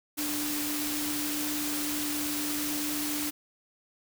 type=tone in noise; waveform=sine; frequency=296.8 Hz; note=D4; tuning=18 cents sharp; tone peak=-33 dBFS; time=0.17-3.31 s; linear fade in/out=20 ms; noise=white; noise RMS=-33 dBFS; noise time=0.17-3.31 s; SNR=-3 dB; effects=none